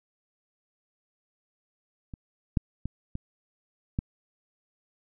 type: clicks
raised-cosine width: 5 ms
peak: -27 / -10 / -19 / -21 / -14 dBFS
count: 5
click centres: 2.138 / 2.572 / 2.856 / 3.154 / 3.989 s
effects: none